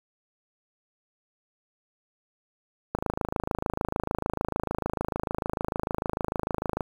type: click train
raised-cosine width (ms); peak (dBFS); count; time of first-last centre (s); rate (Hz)
1; -13; 104; 2.95-6.808; 26.7
effects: 7-bit